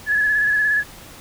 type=tone with vibrato; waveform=sine; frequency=1699 Hz; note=G#6; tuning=39 cents sharp; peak=-15 dBFS; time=0.06-0.84 s; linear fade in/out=50 ms; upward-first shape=square; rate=17 Hz; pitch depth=26 cents each way; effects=pink hiss -41 dBFS RMS until 1.2 s